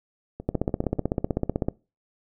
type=two click trains; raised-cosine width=2 ms; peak=-21 / -10 dBFS; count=5 / 20; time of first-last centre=0.4-0.987 / 0.49-1.685 s; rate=6.82 / 15.9 Hz; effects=noise-tail reverb RT60 0.3 s tail -23 dB re dry